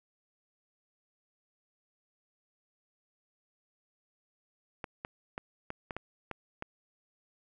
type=clicks; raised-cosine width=0.5 ms; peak=-22 dBFS; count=8; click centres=4.842 / 5.049 / 5.379 / 5.704 / 5.908 / 5.966 / 6.313 / 6.624 s; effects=none